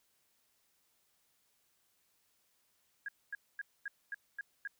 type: tone bursts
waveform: sine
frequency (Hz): 1636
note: G#6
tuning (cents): -26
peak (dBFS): -37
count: 7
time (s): 3.06-4.675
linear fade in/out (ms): 2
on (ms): 25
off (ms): 240
effects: white hiss -75 dBFS RMS until 4.79 s